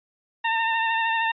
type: tone with vibrato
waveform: 20% pulse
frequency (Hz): 907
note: A#5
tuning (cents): -48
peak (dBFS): -16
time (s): 0.44-1.32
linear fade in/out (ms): 10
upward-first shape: sine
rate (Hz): 13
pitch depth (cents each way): 25
effects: resampled to 11025 Hz